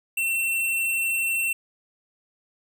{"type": "tone", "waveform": "square", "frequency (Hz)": 2704, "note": "E7", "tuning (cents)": 43, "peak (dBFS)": -23, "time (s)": [0.17, 1.53], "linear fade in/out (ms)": 5, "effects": []}